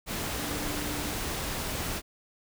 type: tone in noise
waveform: sine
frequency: 294.6 Hz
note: D4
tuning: 6 cents sharp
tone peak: -37 dBFS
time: 0.37-1.14 s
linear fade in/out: 50 ms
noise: pink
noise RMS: -33 dBFS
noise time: 0.06-2.02 s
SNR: -7 dB
effects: none